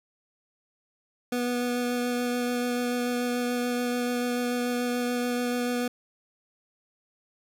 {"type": "tone with vibrato", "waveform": "25% pulse", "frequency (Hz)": 244.5, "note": "B3", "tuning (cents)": -17, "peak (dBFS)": -22, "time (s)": [1.32, 5.88], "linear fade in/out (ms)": 5, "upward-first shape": "sine", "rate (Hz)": 6.9, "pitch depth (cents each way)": 10, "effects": []}